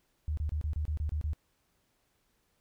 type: tone bursts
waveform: sine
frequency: 75.9 Hz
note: D#2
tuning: 42 cents flat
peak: -29 dBFS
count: 9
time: 0.28-1.333 s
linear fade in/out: 0 ms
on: 93 ms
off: 27 ms
effects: pink hiss -74 dBFS RMS until 2.6 s

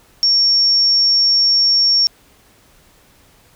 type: tone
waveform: sine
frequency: 5500 Hz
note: F8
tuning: 27 cents flat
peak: -10 dBFS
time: 0.23-2.07 s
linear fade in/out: 0 ms
effects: pink hiss -51 dBFS RMS until 3.55 s

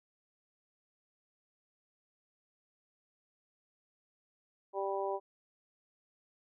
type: harmonic tone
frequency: 196 Hz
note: G3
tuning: in tune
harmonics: 2 / 3 / 4 / 5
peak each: -36 / -38 / -39 / -40 dBFS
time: 4.73-5.2 s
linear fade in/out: 50 ms
effects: none

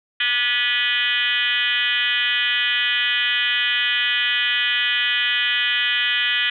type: tone with frequency modulation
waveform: sine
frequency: 2476 Hz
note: D#7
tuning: 9 cents flat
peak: -17 dBFS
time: 0.2-6.5 s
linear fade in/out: 5 ms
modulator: 256 Hz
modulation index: 3.6
effects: none

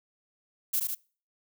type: noise with echo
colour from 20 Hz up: violet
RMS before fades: -27 dBFS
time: 0.73-0.8 s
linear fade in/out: 10 ms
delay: 75 ms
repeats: 2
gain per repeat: -3 dB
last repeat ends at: 0.95 s
effects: noise-tail reverb RT60 0.4 s tail -24 dB re dry

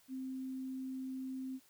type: tone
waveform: sine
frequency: 261.6 Hz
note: C4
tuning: in tune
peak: -39 dBFS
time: 0.08-1.6 s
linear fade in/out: 50 ms
effects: white hiss -67 dBFS RMS until 1.69 s

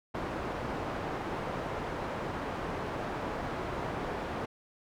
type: low-pass noise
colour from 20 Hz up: white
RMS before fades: -36 dBFS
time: 0.14-4.46 s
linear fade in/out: 10 ms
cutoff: 930 Hz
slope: 12 dB/octave
effects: none

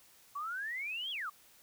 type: exponential two-way sweep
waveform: sine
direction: up then down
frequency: 1108.7 to 3383 to 1108.7 Hz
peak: -36 dBFS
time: 0.35-1.3 s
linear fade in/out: 10 ms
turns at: 1.11 s
effects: white hiss -62 dBFS RMS until 1.62 s

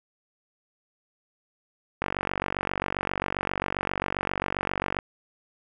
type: click train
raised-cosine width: 0.5 ms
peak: -11 dBFS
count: 142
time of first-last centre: 2.02-4.988 s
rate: 47.5 Hz
effects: none

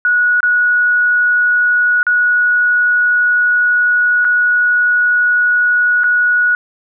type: tone with dropouts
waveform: sine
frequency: 1461 Hz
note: F#6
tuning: 22 cents flat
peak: -9 dBFS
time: 0.05-6.55 s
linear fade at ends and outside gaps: 1 ms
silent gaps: 0.405-0.43 / 2.03-2.067 / 4.246-4.25 / 6.035-6.041 s
effects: none

